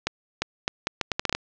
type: accelerating click train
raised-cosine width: 0.2 ms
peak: -6 dBFS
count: 11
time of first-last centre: 0.07-1.35 s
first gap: 350 ms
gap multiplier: 0.74
effects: low-pass 6000 Hz 12 dB/octave + 8-bit